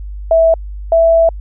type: tone pair in turn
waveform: sine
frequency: 655 / 660.7 Hz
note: E5 / E5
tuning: -11 / +4 cents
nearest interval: unison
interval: 15 cents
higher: second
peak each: -6 dBFS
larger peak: neither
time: 0.31-0.54 / 0.92-1.29 s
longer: second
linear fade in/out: 2 ms
effects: added 50 Hz sine -23 dBFS peak until 1.4 s